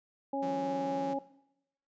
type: harmonic tone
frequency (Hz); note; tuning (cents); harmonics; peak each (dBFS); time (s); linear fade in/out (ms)
275.4; C#4; -11; 1 / 2 / 3; -35 / -35 / -35; 0.33-1.19; 5
type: tone with vibrato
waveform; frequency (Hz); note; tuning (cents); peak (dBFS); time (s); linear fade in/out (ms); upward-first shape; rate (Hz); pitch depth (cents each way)
sawtooth; 178.8; F3; +41; -37; 0.42-1.14; 10; sine; 18; 150
effects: noise-tail reverb RT60 0.8 s tail -17 dB re dry + resampled to 16000 Hz